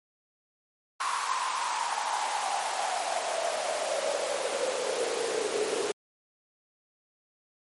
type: noise with high-pass filter sweep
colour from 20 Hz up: pink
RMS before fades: -30 dBFS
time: 1-5.92 s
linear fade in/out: 5 ms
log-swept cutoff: 1100 to 400 Hz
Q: 7.4
effects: MP3 48 kbps